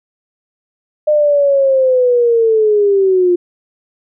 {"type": "linear sweep", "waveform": "sine", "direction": "down", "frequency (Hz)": [608, 349.2], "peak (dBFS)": -8, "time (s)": [1.07, 3.36], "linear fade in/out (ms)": 10, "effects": []}